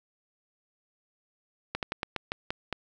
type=slowing click train; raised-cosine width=0.3 ms; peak=-14 dBFS; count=8; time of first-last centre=1.75-2.727 s; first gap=78 ms; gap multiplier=1.19; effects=none